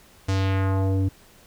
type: tone with low-pass filter sweep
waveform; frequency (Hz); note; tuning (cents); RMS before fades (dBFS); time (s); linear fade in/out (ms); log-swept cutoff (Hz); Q
square; 96.2; G2; -32; -22; 0.28-1.09; 10; 7100 to 260; 1.4
effects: pink hiss -53 dBFS RMS until 1.46 s

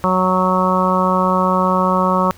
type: harmonic tone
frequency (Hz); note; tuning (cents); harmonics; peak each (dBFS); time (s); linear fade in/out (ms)
185; F#3; 0; 1 / 2 / 3 / 4 / 5 / 6 / 7; -18 / -25 / -20 / -28 / -20 / -18 / -22; 0.04-2.31; 0
effects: added 88 Hz sine -43 dBFS peak until 2.37 s + pink hiss -45 dBFS RMS until 2.37 s

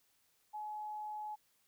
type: tone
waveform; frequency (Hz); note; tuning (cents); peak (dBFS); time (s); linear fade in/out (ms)
sine; 848; G#5; +36; -40; 0.53-1.36; 20
effects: white hiss -74 dBFS RMS until 1.67 s

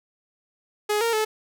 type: tone with pitch steps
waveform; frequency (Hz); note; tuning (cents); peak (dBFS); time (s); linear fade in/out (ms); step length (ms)
sawtooth; 419.3 / 462.6 / 433.1; G#4 / A#4 / A4; +17 / -13 / -27; -17; 0.89-1.25; 10; 120
effects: none

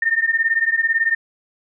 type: beating tone pair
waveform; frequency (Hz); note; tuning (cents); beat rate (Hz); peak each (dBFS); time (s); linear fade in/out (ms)
sine; 1807 / 1825; A6 / A#6; +46 / -37; 18; -19 / -18; 0.02-1.15; 5
effects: none

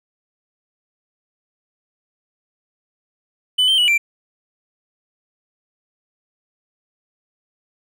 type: tone with pitch steps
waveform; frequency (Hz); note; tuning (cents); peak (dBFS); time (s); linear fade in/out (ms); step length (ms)
triangle; 3000 / 3127 / 2939 / 2354; F#7 / G7 / F#7 / D7; +23 / -5 / -12 / +3; -11; 3.58-3.98; 10; 100
effects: none

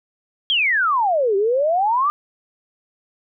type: exponential two-way sweep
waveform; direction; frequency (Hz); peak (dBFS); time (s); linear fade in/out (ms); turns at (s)
sine; down then up; 3322 to 382.2 to 1218; -15; 0.5-2.1; 0; 1.36
effects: none

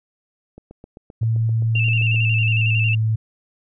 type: click train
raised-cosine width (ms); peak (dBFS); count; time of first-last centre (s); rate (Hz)
2; -26; 13; 0.58-2.145; 7.67
type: tone with pitch glide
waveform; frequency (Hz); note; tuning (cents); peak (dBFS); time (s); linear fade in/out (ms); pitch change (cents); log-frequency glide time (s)
sine; 113 to 110.42; A2 to A2; +47 to +7; -16; 1.21-3.16; 10; -40; 1.97-2.41
type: tone with vibrato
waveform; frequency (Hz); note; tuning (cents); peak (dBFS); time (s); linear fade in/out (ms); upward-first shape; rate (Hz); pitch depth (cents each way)
sine; 2700; E7; +41; -20; 1.75-2.95; 5; square; 11; 45
effects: none

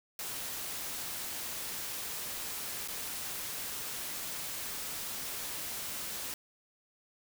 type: noise with dropouts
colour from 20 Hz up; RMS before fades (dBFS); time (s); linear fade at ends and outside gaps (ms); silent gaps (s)
white; -39; 0.19-6.34; 2; 2.877-2.883
effects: none

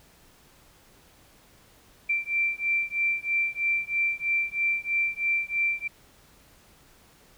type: beating tone pair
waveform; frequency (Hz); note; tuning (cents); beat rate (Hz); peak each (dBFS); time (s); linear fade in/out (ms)
sine; 2349 / 2352.1; D7 / D7; 0 / +2; 3.1; -27; 2.09-5.88; 10
effects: pink hiss -57 dBFS RMS until 7.37 s

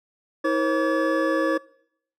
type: tone cluster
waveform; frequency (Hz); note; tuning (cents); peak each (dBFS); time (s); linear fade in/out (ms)
triangle; 321 / 476.1 / 537 / 1148 / 1708; E4 / A#4 / C5 / D6 / G#6; -46 / +37 / +45 / -40 / +48; -22 / -28 / -22 / -26 / -27; 0.44-1.58; 10
effects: noise-tail reverb RT60 0.7 s tail -24 dB re dry

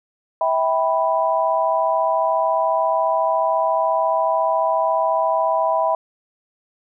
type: chord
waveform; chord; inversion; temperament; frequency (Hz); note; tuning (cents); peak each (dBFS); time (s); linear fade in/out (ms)
sine; E minor; none; equal with one note detuned; 649.8 / 784 / 987.8; E5 / G5 / B5; -25 / 0 / 0; -19 / -23 / -20; 0.41-5.95; 2
effects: none

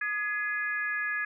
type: harmonic tone with a mistuned harmonic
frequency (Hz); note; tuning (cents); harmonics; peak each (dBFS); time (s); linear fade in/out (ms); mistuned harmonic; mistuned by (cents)
411.1; G#4; -18; 3 / 4 / 5 / 6; -39 / -29 / -39 / -41; 0.01-1.25; 5; 4; +44
effects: none

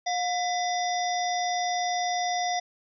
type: harmonic tone with a mistuned harmonic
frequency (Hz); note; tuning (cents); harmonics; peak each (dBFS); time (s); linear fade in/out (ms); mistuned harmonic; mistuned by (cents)
716; F5; +43; 1 / 3 / 5 / 7 / 8; -26 / -35 / -37 / -38 / -36; 0.06-2.6; 10; 3; -120
effects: none

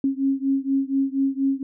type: beating tone pair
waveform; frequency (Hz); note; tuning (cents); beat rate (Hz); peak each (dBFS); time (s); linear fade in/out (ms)
sine; 270 / 274.2; C#4 / C#4; -45 / -19; 4.2; -22 / -23; 0.04-1.63; 2
effects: none

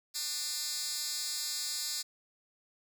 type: tone with high-pass filter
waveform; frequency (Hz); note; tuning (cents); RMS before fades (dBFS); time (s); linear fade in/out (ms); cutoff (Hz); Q
10% pulse; 299.2; D4; +32; -36; 0.14-2.03; 20; 5200; 1.8
effects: none

